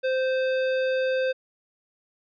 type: tone with hard clipping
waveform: sine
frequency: 520 Hz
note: C5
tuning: 11 cents flat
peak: -24 dBFS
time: 0.03-1.33 s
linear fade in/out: 20 ms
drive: 15 dB
effects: resampled to 11025 Hz